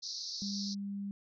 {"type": "band-pass noise", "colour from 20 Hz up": "white", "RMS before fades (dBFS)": -41, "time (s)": [0.02, 0.75], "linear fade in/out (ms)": 20, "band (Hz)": [4000, 5800], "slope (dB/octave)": 96}
{"type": "tone", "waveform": "sine", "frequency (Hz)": 200, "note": "G3", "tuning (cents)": 35, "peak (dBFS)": -36, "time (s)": [0.42, 1.11], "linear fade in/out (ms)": 0}
{"effects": []}